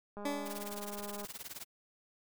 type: click train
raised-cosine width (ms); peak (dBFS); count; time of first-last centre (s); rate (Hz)
1; -32; 222; 0.17-1.248; 205
type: tone with exponential decay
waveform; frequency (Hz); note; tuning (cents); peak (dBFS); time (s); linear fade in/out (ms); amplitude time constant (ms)
20% pulse; 287; D4; -40; -27; 0.25-1.04; 5; 170
type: noise with tremolo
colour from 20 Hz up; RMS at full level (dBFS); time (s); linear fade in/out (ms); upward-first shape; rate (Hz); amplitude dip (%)
white; -42; 0.45-1.65; 20; triangle; 19; 100
effects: none